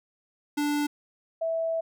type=tone pair in turn; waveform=square / sine; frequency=293 / 655.5 Hz; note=D4 / E5; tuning=-4 / -10 cents; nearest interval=octave + major second; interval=1394 cents; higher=second; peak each=-25 dBFS; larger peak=neither; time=0.57-0.87 / 1.41-1.81 s; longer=second; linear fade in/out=10 ms; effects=none